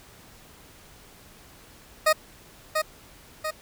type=tone with echo; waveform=20% pulse; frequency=622.3 Hz; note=D#5; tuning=in tune; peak=-12 dBFS; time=2.06-2.13 s; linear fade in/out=10 ms; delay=690 ms; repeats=2; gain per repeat=-5 dB; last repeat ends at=3.51 s; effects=pink hiss -51 dBFS RMS until 3.61 s